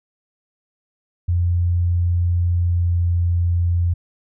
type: tone with pitch glide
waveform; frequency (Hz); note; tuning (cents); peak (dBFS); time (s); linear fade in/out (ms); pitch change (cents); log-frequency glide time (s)
sine; 87.31 to 86.71; F2 to F2; 0 to -12; -15; 1.28-3.94; 10; -12; 2.6-2.96
effects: none